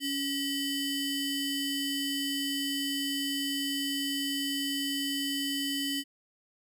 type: ring-modulated tone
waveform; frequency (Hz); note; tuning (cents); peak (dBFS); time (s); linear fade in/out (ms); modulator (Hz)
35% pulse; 1650; G#6; -12; -25; 0-6.04; 50; 1370
effects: none